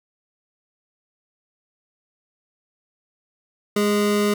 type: tone pair together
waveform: square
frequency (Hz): 207.7 / 411.6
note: G#3 / G#4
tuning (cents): 0 / -16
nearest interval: octave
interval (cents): 1184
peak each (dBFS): -21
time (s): 3.76-4.34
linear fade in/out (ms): 5
effects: none